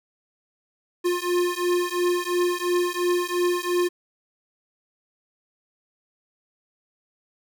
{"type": "beating tone pair", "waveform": "square", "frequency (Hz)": [352.7, 355.6], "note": ["F4", "F4"], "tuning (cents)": [17, 31], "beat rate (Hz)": 2.9, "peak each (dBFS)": [-25, -25], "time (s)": [1.04, 3.89], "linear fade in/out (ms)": 20, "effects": []}